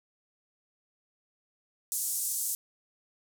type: band-pass noise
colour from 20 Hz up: pink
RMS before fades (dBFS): -32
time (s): 1.92-2.55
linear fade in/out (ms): 0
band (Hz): 7200 to 14000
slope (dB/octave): 24
effects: none